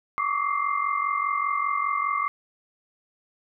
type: tone cluster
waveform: sine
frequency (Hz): 1119 / 1164 / 1265 / 2097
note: C#6 / D6 / D#6 / C7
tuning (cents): +16 / -16 / +28 / +3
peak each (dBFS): -27 / -26 / -35 / -31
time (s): 0.18-2.28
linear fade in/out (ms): 0
effects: none

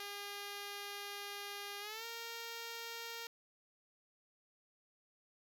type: tone with pitch glide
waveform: 5% pulse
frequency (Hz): 405.3 to 462.9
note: G#4 to A#4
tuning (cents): -42 to -12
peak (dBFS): -32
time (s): 0-3.27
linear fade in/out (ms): 2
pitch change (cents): +230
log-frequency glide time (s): 1.8-2.05
effects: none

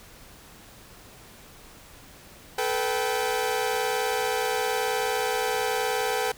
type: tone cluster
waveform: sawtooth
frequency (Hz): 434.5 / 493.5 / 779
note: A4 / B4 / G5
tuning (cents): -22 / -1 / -11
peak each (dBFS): -25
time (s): 2.58-6.32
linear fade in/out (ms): 5
effects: pink hiss -49 dBFS RMS until 6.37 s

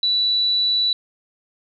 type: tone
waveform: sine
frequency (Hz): 3951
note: B7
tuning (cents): 0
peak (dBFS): -16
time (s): 0.03-0.93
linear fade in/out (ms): 2
effects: none

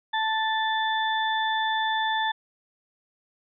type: harmonic tone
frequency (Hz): 880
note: A5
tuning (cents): 0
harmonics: 1 / 2 / 4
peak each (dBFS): -25 / -28 / -31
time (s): 0.13-2.32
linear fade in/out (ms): 10
effects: none

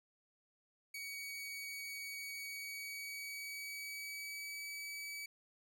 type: tone with pitch glide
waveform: sawtooth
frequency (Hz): 2253 to 2287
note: C#7 to D7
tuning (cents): +28 to -47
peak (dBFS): -40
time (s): 0.94-5.26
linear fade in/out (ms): 5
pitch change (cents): +25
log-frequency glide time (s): 2.4-4.59
effects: none

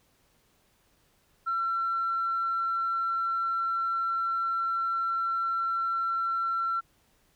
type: tone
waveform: sine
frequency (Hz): 1353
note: E6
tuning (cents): +45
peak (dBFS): -25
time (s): 1.46-6.81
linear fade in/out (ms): 20
effects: tanh soft clip ceiling -21 dBFS + pink hiss -67 dBFS RMS until 7.35 s

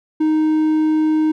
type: tone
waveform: triangle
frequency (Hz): 311.1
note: D#4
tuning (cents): 0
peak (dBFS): -11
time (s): 0.2-1.32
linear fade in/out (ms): 10
effects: none

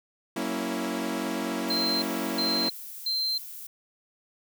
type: chord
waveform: sawtooth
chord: F# dominant seventh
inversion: none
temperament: equal with one note detuned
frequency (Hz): 187.91 / 233.1 / 277.2 / 329.6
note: F#3 / A#3 / C#4 / E4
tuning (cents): +27 / 0 / 0 / 0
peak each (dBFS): -33 / -29 / -30 / -29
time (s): 0.36-2.69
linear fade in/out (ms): 5
type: noise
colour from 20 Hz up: violet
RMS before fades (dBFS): -41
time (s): 1.68-3.67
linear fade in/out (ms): 5
type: tone bursts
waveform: sine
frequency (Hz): 4129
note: C8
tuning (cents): -24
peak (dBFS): -25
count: 3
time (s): 1.7-3.38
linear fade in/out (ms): 5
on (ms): 320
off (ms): 360
effects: none

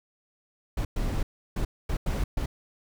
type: noise bursts at uneven times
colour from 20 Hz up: brown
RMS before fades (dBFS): -27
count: 6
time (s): 0.77-0.85 / 0.96-1.23 / 1.56-1.65 / 1.89-1.97 / 2.06-2.24 / 2.37-2.46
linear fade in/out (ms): 5
effects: none

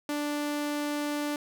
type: tone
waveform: sawtooth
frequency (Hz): 293.7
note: D4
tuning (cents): 0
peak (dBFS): -25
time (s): 0.09-1.36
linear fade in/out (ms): 2
effects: none

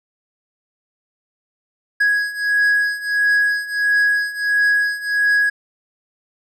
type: beating tone pair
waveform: triangle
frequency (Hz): 1661.2 / 1662.7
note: G#6 / G#6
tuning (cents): 0 / +2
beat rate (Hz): 1.5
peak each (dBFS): -18 / -15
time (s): 2-5.5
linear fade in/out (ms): 10
effects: none

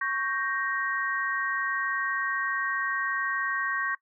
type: chord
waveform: sine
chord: G diminished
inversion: second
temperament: equal with one note detuned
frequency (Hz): 1108.7 / 1568 / 1873.3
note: Db6 / G6 / Bb6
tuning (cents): 0 / 0 / +8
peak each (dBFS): -31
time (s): 0.01-3.95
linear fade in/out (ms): 5
effects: noise-tail reverb RT60 0.1 s tail -20 dB re dry

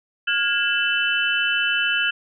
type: tone cluster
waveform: sine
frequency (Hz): 1418 / 1645 / 2654 / 3009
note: F6 / G#6 / E7 / F#7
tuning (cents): +26 / -17 / +11 / +28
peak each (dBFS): -24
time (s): 0.27-2.11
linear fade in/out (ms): 10
effects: none

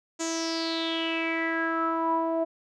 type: tone with low-pass filter sweep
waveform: sawtooth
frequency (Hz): 328.1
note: E4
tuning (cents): -8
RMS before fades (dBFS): -28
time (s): 0.19-2.45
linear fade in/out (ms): 20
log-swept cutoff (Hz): 7100 to 710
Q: 6.9
effects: none

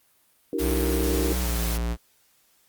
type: chord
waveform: sine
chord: E half-diminished seventh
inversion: third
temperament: equal with one note detuned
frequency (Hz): 293.7 / 329.6 / 383.9 / 466.2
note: D4 / E4 / G4 / Bb4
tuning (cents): 0 / 0 / -36 / 0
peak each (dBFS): -30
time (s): 0.53-1.33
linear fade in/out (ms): 2
type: high-pass noise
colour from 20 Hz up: white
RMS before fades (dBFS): -33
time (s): 0.58-1.78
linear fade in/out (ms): 20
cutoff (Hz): 210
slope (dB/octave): 48
type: tone with pitch glide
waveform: square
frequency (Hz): 62.5 to 58.31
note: B1 to A#1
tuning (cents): +21 to +1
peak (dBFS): -25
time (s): 0.59-1.97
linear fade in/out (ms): 50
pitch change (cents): -120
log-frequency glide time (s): 1.4-1.54
effects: white hiss -63 dBFS RMS until 2.68 s + Opus 32 kbps

